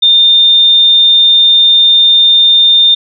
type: tone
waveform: sine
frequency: 3620 Hz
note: A7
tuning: 48 cents sharp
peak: -3 dBFS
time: 0.02-2.95 s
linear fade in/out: 10 ms
effects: none